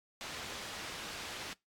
white low-pass noise, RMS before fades -44 dBFS, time 0.21-1.53 s, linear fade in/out 0 ms, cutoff 4300 Hz, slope 12 dB/octave, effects noise-tail reverb RT60 0.2 s tail -23 dB re dry + AAC 64 kbps

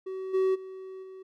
triangle tone with level steps, 378.6 Hz, F#4, 40 cents sharp, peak -31 / -20 / -37 / -40 dBFS, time 0.06-1.23 s, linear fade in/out 10 ms, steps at 0.33 / 0.54 / 1.02 s, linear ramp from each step 20 ms, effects none

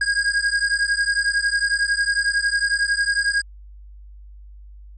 square beating tone pair, 1626 / 1637 Hz, G#6 / G#6, -37 / -25 cents, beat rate 11 Hz, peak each -22 dBFS, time 0.01-3.42 s, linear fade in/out 5 ms, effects added 50 Hz sine -39 dBFS peak until 4.97 s + resampled to 22050 Hz

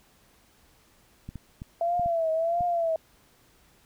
clicks, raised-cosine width 5 ms, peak -25 dBFS, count 6, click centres 1.29 / 1.357 / 1.619 / 1.996 / 2.06 / 2.608 s
sine tone with vibrato, 671 Hz, E5, 31 cents sharp, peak -23 dBFS, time 1.81-2.96 s, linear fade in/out 2 ms, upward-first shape triangle, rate 1.5 Hz, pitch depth 99 cents each way
effects pink hiss -61 dBFS RMS until 3.85 s

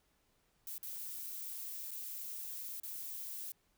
violet noise with dropouts, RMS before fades -44 dBFS, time 0.67-3.52 s, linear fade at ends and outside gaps 2 ms, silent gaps 0.781-0.829 / 1.909-1.914 / 2.8-2.833 s, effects pink hiss -75 dBFS RMS until 3.77 s

